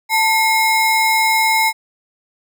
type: ring-modulated tone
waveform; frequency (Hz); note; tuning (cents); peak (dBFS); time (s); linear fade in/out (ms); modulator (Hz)
square; 1519; F#6; +45; -10; 0.09-1.73; 50; 629
effects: none